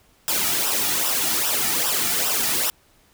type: noise with flanger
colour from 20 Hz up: white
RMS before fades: -22 dBFS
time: 0.28-2.7 s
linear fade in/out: 0 ms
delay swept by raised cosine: 0.45 to 1.95 ms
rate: 2.5 Hz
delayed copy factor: -0.7
effects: pink hiss -58 dBFS RMS until 3.13 s